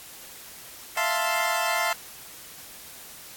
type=chord; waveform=20% pulse; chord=F major seventh; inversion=third; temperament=equal; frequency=659.3 / 698.5 / 880 / 1046.5 Hz; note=E5 / F5 / A5 / C6; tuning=0 / 0 / 0 / 0 cents; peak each=-24 dBFS; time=0.97-1.93 s; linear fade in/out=2 ms; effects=white hiss -44 dBFS RMS until 3.36 s + AAC 64 kbps